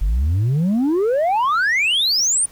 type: exponential sweep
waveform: sine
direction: up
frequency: 43.91 to 9600 Hz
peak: -12 dBFS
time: 0.01-2.46 s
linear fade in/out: 10 ms
effects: tanh soft clip ceiling -14 dBFS + pink hiss -48 dBFS RMS until 2.51 s